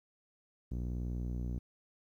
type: tone with low-pass filter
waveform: sawtooth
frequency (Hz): 60.5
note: B1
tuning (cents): -35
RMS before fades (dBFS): -37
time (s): 0.71-1.59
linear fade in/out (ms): 10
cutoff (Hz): 260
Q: 1
effects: 12-bit